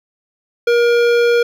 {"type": "tone with hard clipping", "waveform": "sine", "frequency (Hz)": 474.4, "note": "A#4", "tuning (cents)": 30, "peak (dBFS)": -12, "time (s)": [0.67, 1.43], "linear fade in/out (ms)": 5, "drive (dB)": 15, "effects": []}